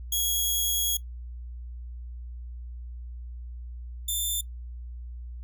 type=tone pair in turn; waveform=10% pulse; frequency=3321 / 3552 Hz; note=G#7 / A7; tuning=-1 / +16 cents; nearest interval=minor second; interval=117 cents; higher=second; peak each=-16 / -19 dBFS; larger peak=first; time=0.12-0.97 / 4.08-4.41 s; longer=first; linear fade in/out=5 ms; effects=noise-tail reverb RT60 0.1 s tail -18 dB re dry + added 60 Hz sine -36 dBFS peak until 5.43 s